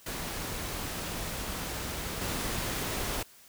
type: noise with level steps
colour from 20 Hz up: pink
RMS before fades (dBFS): -36 / -33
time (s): 0.06-3.23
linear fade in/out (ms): 5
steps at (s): 2.21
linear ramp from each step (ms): 2
effects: white hiss -56 dBFS RMS until 3.48 s